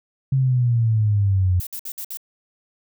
sine exponential sweep, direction down, 135.8 to 88.8 Hz, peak -15 dBFS, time 0.32-1.6 s, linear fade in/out 5 ms
violet noise bursts, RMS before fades -31 dBFS, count 5, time 1.6-2.172 s, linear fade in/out 2 ms, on 68 ms, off 58 ms
effects none

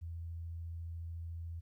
sine tone with vibrato, 83.6 Hz, E2, 25 cents sharp, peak -40 dBFS, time 0.01-1.61 s, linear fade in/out 20 ms, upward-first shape triangle, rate 14 Hz, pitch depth 10 cents each way, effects 13-bit

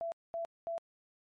sine tone bursts, 670 Hz, E5, 28 cents sharp, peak -34 dBFS, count 3, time 0.01-0.78 s, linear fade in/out 0 ms, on 110 ms, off 220 ms, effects MP3 48 kbps

